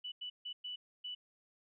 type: tone bursts at uneven times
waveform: sine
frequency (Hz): 2967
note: F#7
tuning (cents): +4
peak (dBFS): -40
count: 5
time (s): 0.04-0.12 / 0.21-0.3 / 0.45-0.53 / 0.64-0.76 / 1.04-1.15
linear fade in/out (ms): 10
effects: none